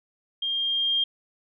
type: tone with level ramp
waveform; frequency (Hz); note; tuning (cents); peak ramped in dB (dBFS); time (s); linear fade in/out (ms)
sine; 3210; G7; +40; -25 to -20; 0.42-1.04; 5
effects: none